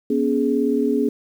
sine tone cluster, 242.9 / 281.4 / 418.6 Hz, B3 / C#4 / G#4, -29 / +26 / +14 cents, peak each -21 dBFS, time 0.1-1.09 s, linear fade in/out 5 ms, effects 8-bit

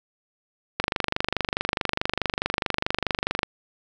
click train, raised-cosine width 0.3 ms, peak -6 dBFS, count 66, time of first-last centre 0.8-3.432 s, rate 24.7 Hz, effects none

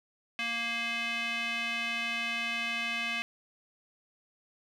square tone with band-pass filter, 233.1 Hz, A#3, in tune, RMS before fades -33 dBFS, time 0.39-3.22 s, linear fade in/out 0 ms, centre 2500 Hz, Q 3.3, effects none

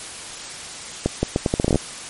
accelerating click train, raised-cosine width 2 ms, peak -4 dBFS, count 12, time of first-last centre 1.06-1.757 s, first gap 170 ms, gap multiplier 0.77, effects white hiss -34 dBFS RMS until 2.09 s + MP3 48 kbps

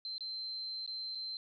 sine tone with dropouts, 4109 Hz, C8, 32 cents flat, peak -38 dBFS, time 0.05-1.37 s, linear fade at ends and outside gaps 1 ms, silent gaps 0.181-0.207 / 0.863-0.876 / 1.15-1.154 s, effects none

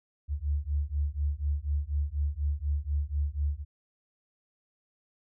sine beating tone pair, 70.8 / 74.9 Hz, C#2 / D2, +37 / +35 cents, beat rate 4.1 Hz, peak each -30 dBFS, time 0.28-3.65 s, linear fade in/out 50 ms, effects none

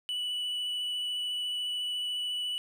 triangle tone with vibrato, 2960 Hz, F#7, in tune, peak -29 dBFS, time 0.09-2.58 s, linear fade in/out 0 ms, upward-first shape triangle, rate 14 Hz, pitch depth 14 cents each way, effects none

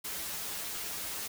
white noise with comb filter, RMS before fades -38 dBFS, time 0.04-1.28 s, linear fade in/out 10 ms, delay 8.1 ms, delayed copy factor -0.7, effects none

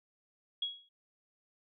sine tone with exponential decay, 3322 Hz, G#7, in tune, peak -29 dBFS, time 0.62-0.89 s, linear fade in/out 5 ms, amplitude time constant 57 ms, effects none

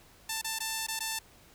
5% pulse tone with dropouts, 888 Hz, A5, 16 cents sharp, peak -20 dBFS, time 0.29-1.19 s, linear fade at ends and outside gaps 5 ms, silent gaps 0.415-0.444 / 0.588-0.603 / 0.867-0.883 / 0.992-1.004 s, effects pink hiss -58 dBFS RMS until 1.54 s

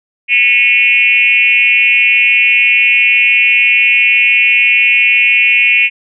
sine tone with frequency modulation, 2448 Hz, D#7, 29 cents flat, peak -6 dBFS, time 0.28-5.9 s, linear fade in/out 50 ms, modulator 249 Hz, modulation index 1.2, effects none

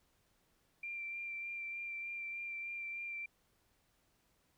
sine tone with vibrato, 2367 Hz, D7, 13 cents sharp, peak -40 dBFS, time 0.83-3.26 s, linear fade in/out 5 ms, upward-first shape sine, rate 3.3 Hz, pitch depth 16 cents each way, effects pink hiss -75 dBFS RMS until 4.57 s

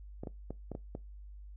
clicks, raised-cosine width 2 ms, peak -26 dBFS, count 6, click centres 0.235 / 0.272 / 0.506 / 0.717 / 0.751 / 0.951 s, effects noise-tail reverb RT60 0.2 s tail -21 dB re dry + added 50 Hz sine -46 dBFS peak until 1.56 s

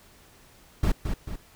brown noise with echo, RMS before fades -21 dBFS, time 0.83-0.92 s, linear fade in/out 5 ms, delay 220 ms, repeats 2, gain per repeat -6 dB, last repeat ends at 1.36 s, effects pink hiss -55 dBFS RMS until 1.55 s

